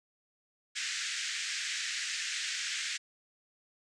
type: band-pass noise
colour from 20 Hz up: pink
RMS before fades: -36 dBFS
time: 0.75-2.98 s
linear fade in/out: 20 ms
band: 1600 to 7900 Hz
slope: 48 dB/octave
effects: none